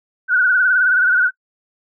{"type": "tone with vibrato", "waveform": "sine", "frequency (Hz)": 1480, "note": "F#6", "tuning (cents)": 0, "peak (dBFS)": -11, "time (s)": [0.28, 1.31], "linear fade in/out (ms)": 50, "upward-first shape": "sine", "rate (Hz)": 19, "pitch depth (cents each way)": 69, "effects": ["noise-tail reverb RT60 0.1 s tail -24 dB re dry"]}